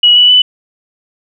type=tone with pitch steps; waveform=sine; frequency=2918 / 2954 / 2990 Hz; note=F#7 / F#7 / F#7; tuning=-25 / -3 / +17 cents; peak=-3 dBFS; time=0.03-0.42 s; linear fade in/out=5 ms; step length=130 ms; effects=none